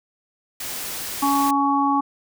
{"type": "noise", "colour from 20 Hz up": "white", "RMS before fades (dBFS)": -30, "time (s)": [0.6, 1.51], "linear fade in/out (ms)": 5}
{"type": "harmonic tone", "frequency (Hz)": 279.8, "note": "C#4", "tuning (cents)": 16, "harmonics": [1, 3, 4], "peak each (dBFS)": [-21, -21, -21], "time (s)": [1.22, 2.01], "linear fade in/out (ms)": 10}
{"effects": []}